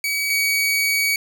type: tone pair in turn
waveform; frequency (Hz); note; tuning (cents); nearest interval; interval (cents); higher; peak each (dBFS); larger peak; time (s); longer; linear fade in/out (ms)
sawtooth; 2272 / 2260; C#7 / C#7; +42 / +33; unison; 9; first; -17 / -14; second; 0.04-0.3 / 0.3-1.16; second; 2
effects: none